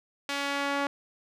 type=tone with band-pass filter sweep; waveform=sawtooth; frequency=281.6 Hz; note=C#4; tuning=27 cents sharp; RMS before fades=-30 dBFS; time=0.29-0.87 s; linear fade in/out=2 ms; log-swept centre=3000 to 1200 Hz; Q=0.71; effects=none